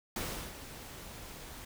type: noise with ADSR envelope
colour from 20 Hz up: pink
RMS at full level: -36 dBFS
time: 0.16-1.65 s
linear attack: 3 ms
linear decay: 360 ms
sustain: -11 dB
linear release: 6 ms
effects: none